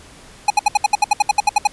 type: tone bursts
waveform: square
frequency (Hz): 832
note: G#5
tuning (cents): +3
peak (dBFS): -10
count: 14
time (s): 0.48-1.673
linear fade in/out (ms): 5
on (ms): 23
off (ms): 67
effects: pink hiss -43 dBFS RMS until 1.72 s + resampled to 24000 Hz